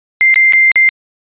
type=tone with dropouts; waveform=sine; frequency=2093 Hz; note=C7; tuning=in tune; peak=-5 dBFS; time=0.21-0.89 s; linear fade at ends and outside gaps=0 ms; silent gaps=0.342-0.359 / 0.524-0.534 / 0.716-0.758 s; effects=resampled to 8000 Hz